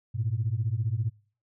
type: beating tone pair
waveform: sine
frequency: 103.83 / 118.83 Hz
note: G#2 / A#2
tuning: 0 / +34 cents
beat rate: 15 Hz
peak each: -28 dBFS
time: 0.14-1.1 s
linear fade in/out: 20 ms
effects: noise-tail reverb RT60 0.4 s tail -23 dB re dry + tanh soft clip ceiling -18 dBFS